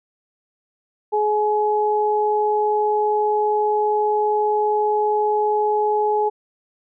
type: tone pair together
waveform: sine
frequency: 422.5 / 845 Hz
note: G#4 / G#5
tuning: +30 / +30 cents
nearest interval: octave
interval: 1200 cents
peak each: -19 dBFS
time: 1.12-6.3 s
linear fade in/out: 20 ms
effects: none